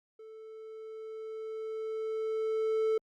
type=tone with level ramp; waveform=triangle; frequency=440 Hz; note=A4; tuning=in tune; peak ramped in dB=-45 to -23 dBFS; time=0.19-2.98 s; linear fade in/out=5 ms; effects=Opus 48 kbps